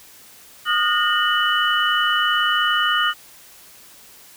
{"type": "tone cluster", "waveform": "sine", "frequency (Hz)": [1232, 1435, 1838, 2969], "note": ["D#6", "F6", "A#6", "F#7"], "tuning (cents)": [-17, 47, -25, 5], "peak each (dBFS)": [-21, -21, -25, -21], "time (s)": [0.65, 3.14], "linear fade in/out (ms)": 50, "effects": ["white hiss -46 dBFS RMS until 4.36 s"]}